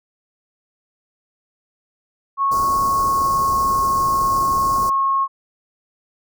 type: tone with pitch glide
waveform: sine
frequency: 1100 to 1087.4 Hz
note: C#6 to C#6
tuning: -14 to -34 cents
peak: -15 dBFS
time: 2.37-5.28 s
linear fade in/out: 50 ms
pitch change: -20 cents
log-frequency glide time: 2.75-3.83 s
type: band-stop noise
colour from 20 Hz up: pink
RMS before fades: -29 dBFS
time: 2.51-4.9 s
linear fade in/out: 10 ms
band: 1400 to 4500 Hz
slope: 96 dB/octave
effects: none